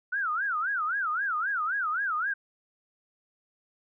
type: tone with vibrato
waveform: sine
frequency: 1421 Hz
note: F6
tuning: 30 cents sharp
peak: -26 dBFS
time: 0.12-2.34 s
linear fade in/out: 10 ms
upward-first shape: sine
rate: 3.8 Hz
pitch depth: 270 cents each way
effects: none